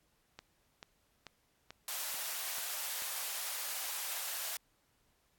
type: click train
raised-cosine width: 0.2 ms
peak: -29 dBFS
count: 7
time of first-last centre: 0.39-3.022 s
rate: 2.28 Hz
type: high-pass noise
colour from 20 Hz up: white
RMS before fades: -39 dBFS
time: 1.88-4.57 s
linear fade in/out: 2 ms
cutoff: 580 Hz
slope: 24 dB/octave
effects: pink hiss -74 dBFS RMS until 5.38 s + AAC 64 kbps